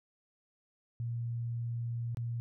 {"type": "tone with dropouts", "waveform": "sine", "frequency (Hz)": 117.7, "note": "A#2", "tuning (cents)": 17, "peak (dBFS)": -33, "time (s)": [1, 2.4], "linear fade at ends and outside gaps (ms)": 0, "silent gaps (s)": [2.147, 2.171], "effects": []}